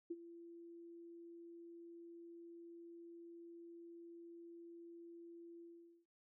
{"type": "tone with ADSR envelope", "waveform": "sine", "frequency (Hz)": 339.3, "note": "F4", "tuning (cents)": -50, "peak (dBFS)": -39, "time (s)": [0.1, 6.06], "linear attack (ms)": 10, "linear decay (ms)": 40, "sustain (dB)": -14, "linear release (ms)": 450, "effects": []}